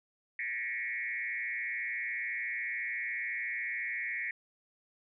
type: tone with frequency modulation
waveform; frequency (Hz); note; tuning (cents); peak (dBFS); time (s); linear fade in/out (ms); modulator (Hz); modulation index
sine; 2041; C7; -44; -33; 0.39-4.31; 2; 114; 2.2
effects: none